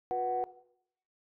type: tone cluster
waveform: sine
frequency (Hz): 360.7 / 489.5 / 744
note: F#4 / B4 / F#5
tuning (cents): -44 / -15 / +9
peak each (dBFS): -39 / -35 / -30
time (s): 0.11-0.44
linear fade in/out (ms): 0
effects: noise-tail reverb RT60 0.7 s tail -17 dB re dry + tanh soft clip ceiling -21 dBFS